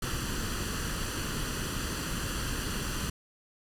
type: noise with comb filter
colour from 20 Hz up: pink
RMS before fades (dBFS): -33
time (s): 0.02-3.1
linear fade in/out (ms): 5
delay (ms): 0.67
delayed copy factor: +0.65
effects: low-pass 12000 Hz 12 dB/octave